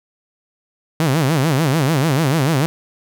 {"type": "tone with vibrato", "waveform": "sawtooth", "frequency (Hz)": 146.83, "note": "D3", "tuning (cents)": 0, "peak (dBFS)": -10, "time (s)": [1, 2.66], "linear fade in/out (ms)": 0, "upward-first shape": "sine", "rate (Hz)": 6.8, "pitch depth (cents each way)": 230, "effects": []}